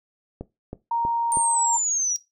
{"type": "click train", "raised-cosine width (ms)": 2, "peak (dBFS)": -19, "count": 4, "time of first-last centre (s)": [0.41, 1.372], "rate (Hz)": 3.12}
{"type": "tone", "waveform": "sine", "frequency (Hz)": 932.3, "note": "A#5", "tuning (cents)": 0, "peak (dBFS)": -21, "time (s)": [0.91, 1.77], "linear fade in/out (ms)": 5}
{"type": "linear sweep", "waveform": "sine", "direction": "down", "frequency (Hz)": [9000, 5690], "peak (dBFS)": -21, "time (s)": [1.32, 2.16], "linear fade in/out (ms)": 0}
{"effects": ["noise-tail reverb RT60 0.2 s tail -17 dB re dry"]}